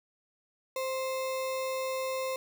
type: tone with sample-and-hold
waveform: sine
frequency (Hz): 523.3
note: C5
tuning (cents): 0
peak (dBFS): -30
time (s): 0.76-2.36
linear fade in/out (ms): 2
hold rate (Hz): 1575
effects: none